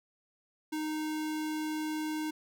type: tone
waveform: square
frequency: 309.2 Hz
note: D#4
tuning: 11 cents flat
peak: -33 dBFS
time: 0.72-2.31 s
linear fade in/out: 10 ms
effects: none